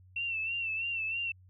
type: tone with vibrato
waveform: sine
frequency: 2696 Hz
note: E7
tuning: 38 cents sharp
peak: -31 dBFS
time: 0.16-1.32 s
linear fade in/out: 5 ms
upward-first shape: sine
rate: 3.1 Hz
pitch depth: 58 cents each way
effects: added 92 Hz sine -55 dBFS peak until 1.49 s